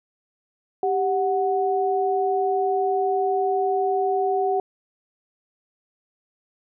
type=tone pair together; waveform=sine; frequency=392 / 740 Hz; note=G4 / F#5; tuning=0 / 0 cents; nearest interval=major seventh; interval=1100 cents; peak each=-22 dBFS; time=0.83-4.6 s; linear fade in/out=2 ms; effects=none